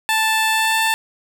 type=tone with pitch glide; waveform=15% pulse; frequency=880 to 887.7 Hz; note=A5 to A5; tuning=0 to +15 cents; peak=-9 dBFS; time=0.09-0.94 s; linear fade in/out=0 ms; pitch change=+15 cents; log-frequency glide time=0.51-0.8 s; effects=none